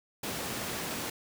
pink high-pass noise, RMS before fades -36 dBFS, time 0.23-1.1 s, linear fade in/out 5 ms, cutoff 130 Hz, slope 12 dB/octave, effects none

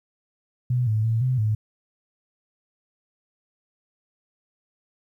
sine tone with pitch steps, 124.1 / 108.6 / 113.1 / 128.4 / 107.9 Hz, B2 / A2 / A2 / C3 / A2, +9 / -22 / +48 / -32 / -33 cents, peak -19 dBFS, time 0.7-1.55 s, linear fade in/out 5 ms, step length 170 ms, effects 10-bit

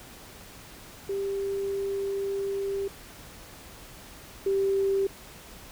sine tone pair in turn, 394.3 / 391.1 Hz, G4 / G4, +10 / -4 cents, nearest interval unison, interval 14 cents, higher first, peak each -27 / -22 dBFS, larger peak second, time 1.09-2.88 / 4.46-5.07 s, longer first, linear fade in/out 5 ms, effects pink hiss -47 dBFS RMS until 5.71 s

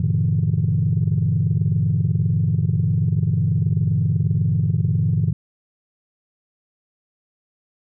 sine chord, E half-diminished seventh, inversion first, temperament equal with one note detuned, 98 / 116.54 / 144.39 / 164.81 Hz, G2 / Bb2 / D3 / E3, 0 / 0 / -29 / 0 cents, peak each -21 dBFS, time 0-5.33 s, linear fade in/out 5 ms, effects tanh soft clip ceiling -9 dBFS

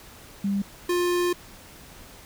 sine / square tone pair in turn, 199 / 353.2 Hz, G3 / F4, +26 / +20 cents, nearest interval minor seventh, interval 994 cents, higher second, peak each -22 dBFS, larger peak neither, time 0.44-0.62 / 0.89-1.33 s, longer second, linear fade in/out 5 ms, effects pink hiss -47 dBFS RMS until 2.25 s

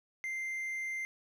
triangle tone, 2089 Hz, C7, 3 cents flat, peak -33 dBFS, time 0.24-1.05 s, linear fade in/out 0 ms, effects none

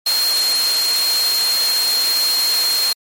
sine tone in noise, 4220 Hz, C8, 14 cents sharp, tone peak -15 dBFS, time 0.06-2.93 s, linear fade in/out 5 ms, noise white, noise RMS -22 dBFS, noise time 0.06-2.93 s, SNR +4 dB, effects high-pass 400 Hz 12 dB/octave + MP3 64 kbps

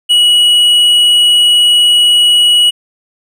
triangle tone with tanh clipping, 2921 Hz, F#7, 23 cents flat, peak -6 dBFS, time 0.09-2.71 s, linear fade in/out 20 ms, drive 10 dB, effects none

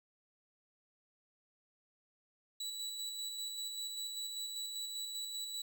30% pulse tone with tremolo, 3936 Hz, B7, 7 cents flat, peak -36 dBFS, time 2.6-5.62 s, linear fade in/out 5 ms, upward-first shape square, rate 5.1 Hz, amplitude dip 30%, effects none

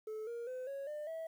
sine tone with pitch steps, 433.6 / 470.1 / 509.7 / 552.6 / 599.2 / 649.7 Hz, A4 / A#4 / C5 / C#5 / D5 / E5, -25 / +15 / -45 / -6 / +35 / -25 cents, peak -37 dBFS, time 0.07-1.27 s, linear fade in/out 5 ms, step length 200 ms, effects tanh soft clip ceiling -39 dBFS + 11-bit

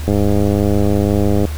click train, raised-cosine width 2 ms, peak -3 dBFS, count 141, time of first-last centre 0.08-1.453 s, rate 102 Hz, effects added 76 Hz sine -21 dBFS peak until 1.57 s + pink hiss -34 dBFS RMS until 1.57 s

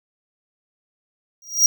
square tone with exponential growth, 5710 Hz, F8, 37 cents sharp, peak -8 dBFS, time 1.42-1.66 s, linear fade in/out 2 ms, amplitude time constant 51 ms, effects none

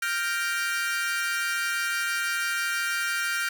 40% pulse chord, G minor seventh, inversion third, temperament equal, 1396.9 / 1568 / 1864.7 / 2349 Hz, F6 / G6 / Bb6 / D7, 0 / 0 / 0 / 0 cents, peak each -28 / -30 / -33 / -33 dBFS, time 0.02-3.49 s, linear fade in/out 5 ms, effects none

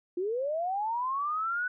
sine linear sweep, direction up, 341.7 to 1500 Hz, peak -28 dBFS, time 0.17-1.68 s, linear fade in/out 5 ms, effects none

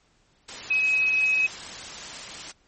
sine tone in noise, 2548 Hz, D#7, 41 cents sharp, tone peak -19 dBFS, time 0.7-1.47 s, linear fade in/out 10 ms, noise white, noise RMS -37 dBFS, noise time 0.48-2.52 s, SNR +15 dB, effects pink hiss -64 dBFS RMS until 2.67 s + MP3 32 kbps

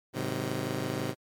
15% pulse chord, Ab dominant seventh, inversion none, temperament just, 103.83 / 129.78 / 155.74 / 186.89 Hz, Ab2 / C3 / Eb3 / Gb3, 0 / -14 / +2 / +18 cents, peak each -32 / -27 / -32 / -33 dBFS, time 0.13-1.15 s, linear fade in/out 50 ms, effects MP3 96 kbps

